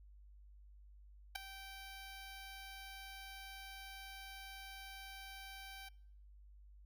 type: tone with ADSR envelope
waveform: 10% pulse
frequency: 778 Hz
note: G5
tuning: 13 cents flat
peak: -27 dBFS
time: 1.35-5.89 s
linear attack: 9 ms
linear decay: 4 ms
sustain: -15 dB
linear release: 8 ms
effects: noise-tail reverb RT60 0.7 s tail -25 dB re dry + added 50 Hz sine -57 dBFS peak until 6.85 s